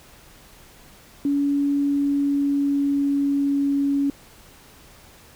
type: tone with pitch glide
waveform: sine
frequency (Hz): 283.5 to 280.4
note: C#4 to C#4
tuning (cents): +39 to +20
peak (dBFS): -18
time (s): 1.25-4.1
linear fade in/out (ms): 2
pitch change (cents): -19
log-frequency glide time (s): 1.74-3.78
effects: pink hiss -49 dBFS RMS until 5.35 s